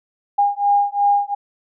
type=beating tone pair; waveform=sine; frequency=810 / 812.8 Hz; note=G#5 / G#5; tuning=-43 / -38 cents; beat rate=2.8 Hz; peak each=-17 dBFS; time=0.38-1.35 s; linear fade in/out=10 ms; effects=none